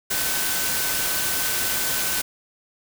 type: tone in noise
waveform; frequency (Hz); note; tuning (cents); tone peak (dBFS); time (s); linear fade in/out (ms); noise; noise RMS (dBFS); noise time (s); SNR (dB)
sine; 1519; F#6; +45; -33; 0.1-2.22; 10; white; -24; 0.1-2.22; -12
effects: none